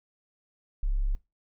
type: tone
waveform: sine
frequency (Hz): 34.26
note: C#1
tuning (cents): -19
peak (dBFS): -24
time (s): 0.83-1.15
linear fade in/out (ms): 0
effects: noise-tail reverb RT60 0.2 s tail -18 dB re dry